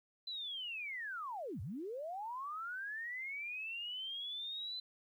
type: linear two-way sweep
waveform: sine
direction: down then up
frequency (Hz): 4057 to 77.78 to 4057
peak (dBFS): -40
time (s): 0.27-4.8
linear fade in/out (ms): 5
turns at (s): 1.61
effects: 12-bit